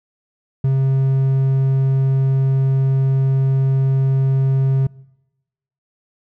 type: tone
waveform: triangle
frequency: 134.2 Hz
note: C3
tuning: 44 cents sharp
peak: -11 dBFS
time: 0.64-4.87 s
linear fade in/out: 5 ms
effects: noise-tail reverb RT60 1.0 s tail -23 dB re dry